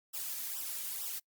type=noise with flanger; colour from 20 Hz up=blue; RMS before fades=-39 dBFS; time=0.13-1.2 s; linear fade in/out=20 ms; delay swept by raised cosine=0.45 to 2.75 ms; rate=2.2 Hz; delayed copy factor=-1; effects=noise-tail reverb RT60 0.1 s tail -25 dB re dry + Opus 48 kbps